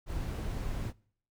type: noise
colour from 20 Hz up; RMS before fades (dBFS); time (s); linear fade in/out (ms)
brown; -35; 0.06-0.93; 50
effects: noise-tail reverb RT60 0.6 s tail -25 dB re dry